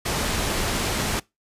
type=low-pass noise; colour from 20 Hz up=pink; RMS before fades=-25 dBFS; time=0.05-1.2 s; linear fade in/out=10 ms; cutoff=11000 Hz; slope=12 dB/octave; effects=noise-tail reverb RT60 0.2 s tail -23 dB re dry + resampled to 32000 Hz

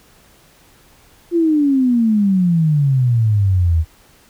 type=exponential sweep; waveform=sine; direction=down; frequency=349.8 to 77.78 Hz; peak=-11 dBFS; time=1.31-3.85 s; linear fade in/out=50 ms; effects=pink hiss -50 dBFS RMS until 4.29 s

